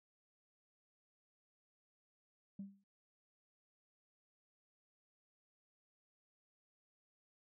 sine tone with exponential decay, 197.5 Hz, G3, 13 cents sharp, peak -40 dBFS, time 2.59-2.84 s, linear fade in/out 5 ms, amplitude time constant 54 ms, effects noise-tail reverb RT60 0.3 s tail -22 dB re dry + tanh soft clip ceiling -39 dBFS

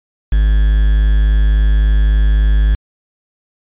triangle tone with quantisation, 51.8 Hz, G#1, 4 cents flat, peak -6 dBFS, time 0.32-2.75 s, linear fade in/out 5 ms, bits 5, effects resampled to 8000 Hz

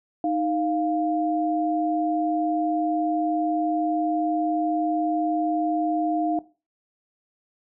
sine tone pair together, 311.1 / 699 Hz, D#4 / F5, 0 / +1 cents, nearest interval octave + major second, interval 1401 cents, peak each -24 / -24 dBFS, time 0.24-6.39 s, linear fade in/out 2 ms, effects noise-tail reverb RT60 0.3 s tail -17 dB re dry

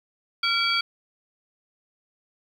sine tone cluster, 1378 / 2309 / 3307 / 4577 Hz, F6 / D7 / G#7 / D8, -24 / -30 / -8 / -45 cents, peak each -26 dBFS, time 0.43-0.81 s, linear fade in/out 5 ms, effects tanh soft clip ceiling -10 dBFS + 9-bit

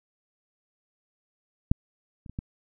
clicks, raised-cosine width 5 ms, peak -7 / -30 / -29 / -19 dBFS, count 4, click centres 1.715 / 2.262 / 2.296 / 2.389 s, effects none

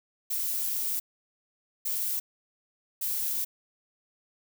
violet noise bursts at uneven times, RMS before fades -30 dBFS, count 3, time 0.3-1 / 1.85-2.2 / 3.01-3.45 s, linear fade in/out 10 ms, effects none

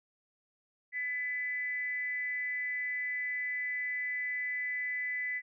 sine tone with frequency modulation, 2000 Hz, B6, 21 cents sharp, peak -32 dBFS, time 0.92-5.42 s, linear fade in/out 50 ms, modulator 282 Hz, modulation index 0.33, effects none

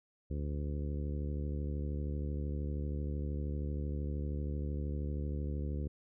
harmonic tone, 72.9 Hz, D2, 12 cents flat, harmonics 1 / 2 / 3 / 4 / 5 / 6 / 7, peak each -35 / -41 / -45 / -47 / -49 / -51 / -52 dBFS, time 0.3-5.88 s, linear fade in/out 10 ms, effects none

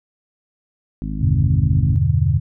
harmonic tone, 51.91 Hz, G#1, in tune, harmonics 1 / 2 / 3 / 4 / 5 / 6, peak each -26 / -35 / -28 / -30 / -30 / -40 dBFS, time 1.02-1.96 s, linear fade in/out 0 ms
sine chord, E minor seventh, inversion none, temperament equal, 82.41 / 98 / 123.47 / 146.83 Hz, E2 / G2 / B2 / D3, 0 / 0 / 0 / 0 cents, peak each -19 dBFS, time 1.2-2.4 s, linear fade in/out 20 ms
effects none

